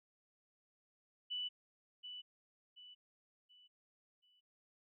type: tone with echo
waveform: sine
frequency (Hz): 2972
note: F#7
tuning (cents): +7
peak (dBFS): -38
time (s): 1.3-1.49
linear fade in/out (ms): 20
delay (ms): 730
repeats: 4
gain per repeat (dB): -8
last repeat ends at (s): 4.41
effects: none